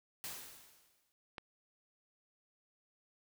white noise with exponential decay, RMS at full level -42 dBFS, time 0.24-1.12 s, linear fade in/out 0 ms, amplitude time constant 190 ms
click, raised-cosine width 0.3 ms, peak -27 dBFS, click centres 1.382 s
effects none

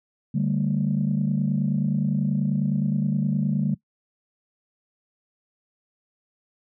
sine chord, D suspended fourth, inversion none, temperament equal with one note detuned, 146.83 / 196 / 225.8 Hz, D3 / G3 / A3, 0 / 0 / +45 cents, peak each -23 / -24 / -26 dBFS, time 0.34-3.75 s, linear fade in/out 10 ms, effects noise-tail reverb RT60 0.1 s tail -21 dB re dry + tanh soft clip ceiling -13 dBFS

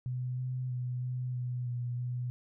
sine tone with pitch steps, 125.8 / 127.5 / 124.6 / 125.9 / 124 / 121.8 / 123.6 Hz, B2 / C3 / B2 / B2 / B2 / B2 / B2, +32 / -44 / +16 / +34 / +7 / -24 / +2 cents, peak -32 dBFS, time 0.06-2.3 s, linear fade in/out 0 ms, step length 320 ms, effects none

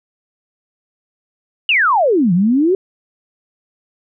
sine exponential two-way sweep, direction down then up, 2960 to 166.5 to 396 Hz, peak -10 dBFS, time 1.69-2.75 s, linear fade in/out 2 ms, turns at 2.33 s, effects none

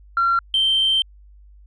sine tone pair in turn, 1370 / 3126 Hz, F6 / G7, -34 / -6 cents, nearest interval octave + major second, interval 1428 cents, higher second, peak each -14 dBFS, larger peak neither, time 0.17-0.39 / 0.54-1.02 s, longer second, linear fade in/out 2 ms, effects tanh soft clip ceiling -11 dBFS + added 50 Hz sine -44 dBFS peak until 1.66 s

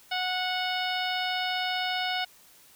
harmonic tone, 735 Hz, F#5, 12 cents flat, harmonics 1 / 2 / 3 / 4 / 5 / 6 / 7, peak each -31 / -34 / -35 / -34 / -36 / -41 / -40 dBFS, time 0.11-2.25 s, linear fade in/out 10 ms, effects white hiss -56 dBFS RMS until 2.75 s

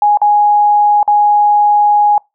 sine tone with dropouts, 830 Hz, G#5, 1 cent flat, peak -6 dBFS, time 0.02-2.18 s, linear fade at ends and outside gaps 2 ms, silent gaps 0.173-0.216 / 1.03-1.077 s, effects noise-tail reverb RT60 0.2 s tail -25 dB re dry

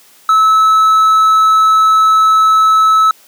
triangle tone, 1300 Hz, E6, 24 cents flat, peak -4 dBFS, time 0.29-3.11 s, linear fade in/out 2 ms, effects white hiss -45 dBFS RMS until 3.27 s + high-pass 200 Hz 12 dB/octave

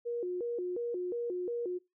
sine tone with vibrato, 413.2 Hz, G#4, 9 cents flat, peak -32 dBFS, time 0.05-1.79 s, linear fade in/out 20 ms, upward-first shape square, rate 2.8 Hz, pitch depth 240 cents each way, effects noise-tail reverb RT60 0.2 s tail -20 dB re dry

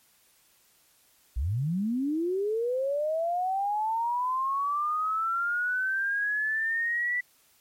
sine linear sweep, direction up, 52.3 to 1975.5 Hz, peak -25 dBFS, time 1.36-7.21 s, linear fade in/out 10 ms, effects white hiss -63 dBFS RMS until 7.6 s + MP3 64 kbps

